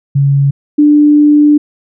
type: tone pair in turn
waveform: sine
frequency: 139.7 / 296 Hz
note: C#3 / D4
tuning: +14 / +14 cents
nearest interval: octave + minor second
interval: 1300 cents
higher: second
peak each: -6 / -3 dBFS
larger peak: second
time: 0.15-0.51 / 0.78-1.58 s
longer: second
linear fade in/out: 10 ms
effects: none